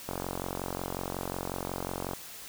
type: click train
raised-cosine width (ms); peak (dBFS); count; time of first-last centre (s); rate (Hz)
1; -19; 94; 0.09-2.134; 45.5
effects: white hiss -45 dBFS RMS until 2.48 s